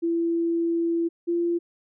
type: tone pair in turn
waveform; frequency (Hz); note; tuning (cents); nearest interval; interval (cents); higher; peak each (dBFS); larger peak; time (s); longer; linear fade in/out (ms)
sine; 335.8 / 342.7; E4 / F4; +32 / -33; unison; 35; second; -21; neither; 0.02-1.09 / 1.27-1.59; first; 20
effects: none